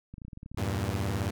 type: clicks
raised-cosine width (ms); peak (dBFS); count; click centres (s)
5; -30; 11; 0.14 / 0.182 / 0.218 / 0.25 / 0.282 / 0.332 / 0.374 / 0.431 / 0.461 / 0.516 / 0.546
type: chord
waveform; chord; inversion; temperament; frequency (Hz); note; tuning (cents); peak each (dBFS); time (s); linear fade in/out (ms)
sawtooth; E diminished; none; equal; 82.41 / 98 / 116.54; E2 / G2 / Bb2; 0 / 0 / 0; -31 / -27 / -30; 0.57-1.31; 10
effects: none